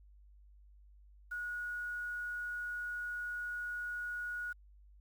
sine tone with quantisation, 1453 Hz, F#6, 32 cents flat, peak -37 dBFS, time 1.31-4.53 s, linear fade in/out 10 ms, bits 10, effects added 50 Hz sine -57 dBFS peak until 5 s

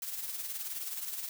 blue noise with tremolo, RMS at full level -36 dBFS, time 0.02-1.29 s, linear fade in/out 2 ms, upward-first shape triangle, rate 19 Hz, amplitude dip 60%, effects none

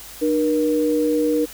sine tone pair together, 302.2 / 476.8 Hz, D4 / A#4, +50 / +39 cents, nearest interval minor sixth, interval 789 cents, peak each -19 dBFS, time 0.21-1.46 s, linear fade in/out 20 ms, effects added 50 Hz sine -48 dBFS peak until 1.53 s + white hiss -39 dBFS RMS until 1.53 s

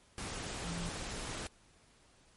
sine tone in noise, 170 Hz, F3, 46 cents flat, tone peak -39 dBFS, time 0.64-0.89 s, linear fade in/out 0 ms, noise pink, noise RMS -41 dBFS, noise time 0.18-1.47 s, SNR -1 dB, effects pink hiss -65 dBFS RMS until 2.36 s + MP3 48 kbps

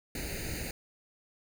pink noise with comb filter, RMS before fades -37 dBFS, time 0.15-0.71 s, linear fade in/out 2 ms, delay 0.45 ms, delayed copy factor +0.9, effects none

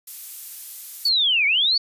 violet noise, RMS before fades -33 dBFS, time 0.07-1.09 s, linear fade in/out 5 ms
sine linear two-way sweep, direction down then up, 4568 to 2180 to 4568 Hz, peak -16 dBFS, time 1.05-1.78 s, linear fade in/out 5 ms, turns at 1.46 s
effects resampled to 32000 Hz

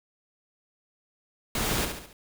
pink noise with echo, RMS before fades -28 dBFS, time 1.55-1.85 s, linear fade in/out 2 ms, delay 70 ms, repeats 4, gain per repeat -6 dB, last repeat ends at 2.13 s, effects none

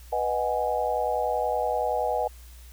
sine chord, G# minor seventh, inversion first, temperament equal, 493.9 / 622.3 / 740 / 830.6 Hz, B4 / D#5 / F#5 / G#5, 0 / 0 / 0 / 0 cents, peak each -29 dBFS, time 0.12-2.28 s, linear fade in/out 10 ms, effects added 60 Hz sine -44 dBFS peak until 2.72 s + white hiss -54 dBFS RMS until 2.72 s

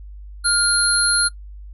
sine tone cluster, 1412 / 4203 / 10710 Hz, F6 / C8 / E9, +19 / +7 / +26 cents, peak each -19 dBFS, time 0.44-1.29 s, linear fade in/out 20 ms, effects noise-tail reverb RT60 0.1 s tail -23 dB re dry + added 50 Hz sine -34 dBFS peak until 1.73 s

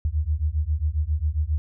sine beating tone pair, 72.8 / 80.2 Hz, D2 / E2, -15 / -47 cents, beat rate 7.4 Hz, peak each -24 dBFS, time 0.05-1.58 s, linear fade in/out 0 ms, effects none

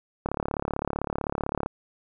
click train, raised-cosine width 1 ms, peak -13 dBFS, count 51, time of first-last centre 0.26-1.661 s, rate 35.7 Hz, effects none

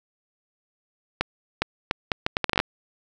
accelerating click train, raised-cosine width 0.3 ms, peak -5 dBFS, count 13, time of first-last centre 1.21-2.601 s, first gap 410 ms, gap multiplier 0.71, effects none

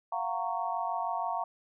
sine chord, Gb major seventh, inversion third, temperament just, 693.7 / 740 / 925 / 1110 Hz, F5 / Gb5 / Bb5 / Db6, -12 / 0 / -14 / +2 cents, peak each -35 / -36 / -34 / -37 dBFS, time 0.12-1.44 s, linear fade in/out 5 ms, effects none

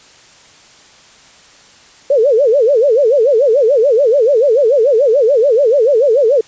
sine tone with vibrato, 504 Hz, B4, 35 cents sharp, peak -7 dBFS, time 2.1-6.41 s, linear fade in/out 5 ms, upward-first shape sine, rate 6.9 Hz, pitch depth 270 cents each way, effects white hiss -43 dBFS RMS until 6.47 s + resampled to 16000 Hz

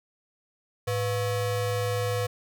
square ring-modulated tone, 301.2 Hz, D4, 44 cents sharp, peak -23 dBFS, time 0.87-2.27 s, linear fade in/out 10 ms, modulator 194 Hz, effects none

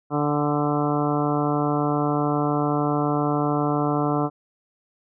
harmonic tone with a mistuned harmonic, 147.2 Hz, D3, 4 cents sharp, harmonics 1 / 2 / 3 / 4 / 5 / 6 / 7 / 8 / 9, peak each -26 / -24 / -28 / -31 / -28 / -35 / -31 / -33 / -33 dBFS, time 0.1-4.3 s, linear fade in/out 50 ms, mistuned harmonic 6, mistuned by -22 cents, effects none

